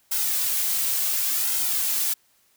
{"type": "noise with flanger", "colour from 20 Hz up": "blue", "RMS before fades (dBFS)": -24, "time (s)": [0.11, 2.14], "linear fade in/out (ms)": 10, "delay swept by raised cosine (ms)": [1.7, 3.4], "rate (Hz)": 0.7, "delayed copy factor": -0.55, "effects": ["white hiss -63 dBFS RMS until 2.56 s"]}